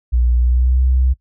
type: tone with pitch glide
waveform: sine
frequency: 60.2 to 64.15 Hz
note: B1 to C2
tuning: -44 to -34 cents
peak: -11 dBFS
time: 0.12-1.14 s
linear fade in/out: 20 ms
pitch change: +110 cents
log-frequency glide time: 0.37-0.82 s
effects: noise-tail reverb RT60 0.1 s tail -19 dB re dry